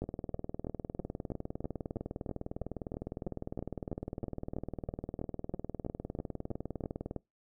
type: two click trains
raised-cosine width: 2 ms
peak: -23 / -24 dBFS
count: 23 / 141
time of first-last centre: 0.02-7.163 / 0.04-7.111 s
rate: 3.08 / 19.8 Hz
effects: noise-tail reverb RT60 0.2 s tail -24 dB re dry